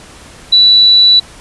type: tone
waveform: sine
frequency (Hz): 3951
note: B7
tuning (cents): 0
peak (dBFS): -3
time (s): 0.52-1.2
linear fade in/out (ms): 10
effects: pink hiss -36 dBFS RMS until 1.4 s + resampled to 24000 Hz